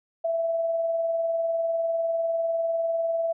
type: tone with tremolo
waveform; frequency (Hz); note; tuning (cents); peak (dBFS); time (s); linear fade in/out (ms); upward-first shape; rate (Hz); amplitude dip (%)
sine; 663; E5; +10; -21; 0.24-3.33; 10; triangle; 20; 40
effects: none